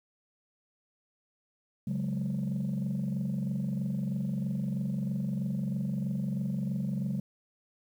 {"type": "chord", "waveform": "sine", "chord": "C# suspended fourth", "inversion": "none", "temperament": "just", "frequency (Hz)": [138.59, 184.79, 207.9], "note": ["C#3", "F#3", "G#3"], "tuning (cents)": [0, -2, 2], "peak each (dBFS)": -32, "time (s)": [1.87, 7.2], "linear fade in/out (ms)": 5, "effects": ["tanh soft clip ceiling -25 dBFS", "10-bit"]}